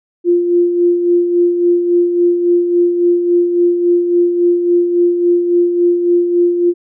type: tone with tremolo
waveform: sine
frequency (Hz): 349.2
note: F4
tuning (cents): 0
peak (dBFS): -7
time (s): 0.24-6.74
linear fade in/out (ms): 50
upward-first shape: sine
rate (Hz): 3.6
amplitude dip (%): 50
effects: none